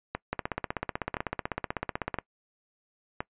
two click trains, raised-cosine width 0.5 ms, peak -14 / -15 dBFS, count 30 / 4, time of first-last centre 0.33-2.143 / 0.15-3.205 s, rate 16 / 0.982 Hz, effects noise-tail reverb RT60 0.1 s tail -22 dB re dry + resampled to 8000 Hz

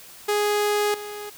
sawtooth tone with level steps, 415.3 Hz, G#4, in tune, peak -16 / -29 dBFS, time 0.28-1.3 s, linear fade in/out 10 ms, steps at 0.94 s, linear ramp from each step 2 ms, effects white hiss -45 dBFS RMS until 1.37 s

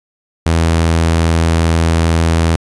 sawtooth tone, 82.41 Hz, E2, in tune, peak -6 dBFS, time 0.46-2.56 s, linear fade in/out 0 ms, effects resampled to 24000 Hz + 8-bit

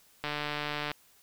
click train, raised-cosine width 0.3 ms, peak -17 dBFS, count 101, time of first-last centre 0.24-0.916 s, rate 148 Hz, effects white hiss -62 dBFS RMS until 1.22 s

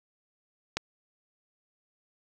click, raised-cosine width 0.2 ms, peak -11 dBFS, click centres 0.77 s, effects none

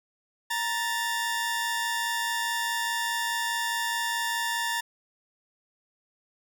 sawtooth tone pair together, 933.4 / 1762 Hz, A#5 / A6, +2 / +2 cents, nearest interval major seventh, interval 1100 cents, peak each -26 / -26 dBFS, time 0.5-4.81 s, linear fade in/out 10 ms, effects none

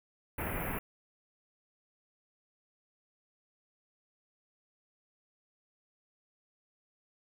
pink band-stop noise, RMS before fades -36 dBFS, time 0.38-0.79 s, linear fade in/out 5 ms, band 2600 to 11000 Hz, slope 48 dB/octave, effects none

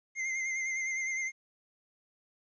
square tone with vibrato, 2093 Hz, C7, in tune, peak -32 dBFS, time 0.15-1.32 s, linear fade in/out 50 ms, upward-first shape sine, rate 9.8 Hz, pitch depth 37 cents each way, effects resampled to 16000 Hz + 12-bit

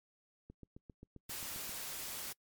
click train, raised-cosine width 3 ms, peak -38 dBFS, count 10, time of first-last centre 0.5-1.694 s, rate 7.54 Hz
white noise, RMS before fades -43 dBFS, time 1.29-2.33 s, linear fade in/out 10 ms
effects noise-tail reverb RT60 0.1 s tail -26 dB re dry + MP3 96 kbps

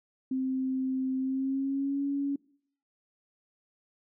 sine tone with pitch glide, 261.6 to 280.4 Hz, C4 to C#4, 0 to +20 cents, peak -27 dBFS, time 0.31-2.36 s, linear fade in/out 5 ms, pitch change +120 cents, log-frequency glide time 1.18-2.03 s, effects noise-tail reverb RT60 0.6 s tail -23 dB re dry

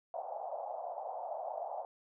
white band-pass noise, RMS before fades -41 dBFS, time 0.14-1.85 s, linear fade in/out 2 ms, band 610 to 800 Hz, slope 48 dB/octave, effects none

